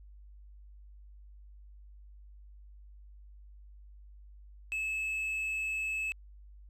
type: tone with quantisation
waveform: triangle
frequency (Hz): 2600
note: E7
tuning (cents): -24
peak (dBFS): -30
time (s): 4.72-6.12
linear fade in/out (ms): 0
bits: 9
effects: added 50 Hz sine -50 dBFS peak until 6.69 s + low-pass 12000 Hz 12 dB/octave